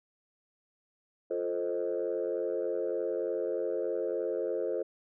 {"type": "chord", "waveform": "sine", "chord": "F dominant seventh", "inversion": "none", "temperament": "equal", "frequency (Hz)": [349.2, 440, 523.3, 622.3], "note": ["F4", "A4", "C5", "Eb5"], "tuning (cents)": [0, 0, 0, 0], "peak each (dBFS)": [-35, -33, -33, -38], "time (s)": [1.3, 4.83], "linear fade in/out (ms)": 10, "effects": ["tanh soft clip ceiling -22 dBFS"]}